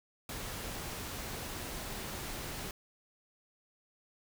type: noise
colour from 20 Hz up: pink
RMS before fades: -41 dBFS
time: 0.29-2.71 s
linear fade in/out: 2 ms
effects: none